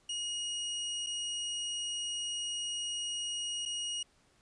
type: tone with dropouts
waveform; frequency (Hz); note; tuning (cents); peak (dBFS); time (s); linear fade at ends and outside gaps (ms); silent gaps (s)
sawtooth; 2880; F#7; -47; -31; 0.09-4.03; 5; 1.064-1.068 / 3.654-3.658
effects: pink hiss -68 dBFS RMS until 4.41 s + resampled to 22050 Hz